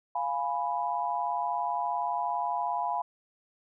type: chord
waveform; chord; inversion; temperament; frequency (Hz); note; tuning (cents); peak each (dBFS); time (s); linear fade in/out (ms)
sine; F diminished; none; equal; 698.5 / 830.6 / 987.8; F5 / Ab5 / Cb6; 0 / 0 / 0; -33 / -32 / -31; 0.15-3.02; 5
effects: none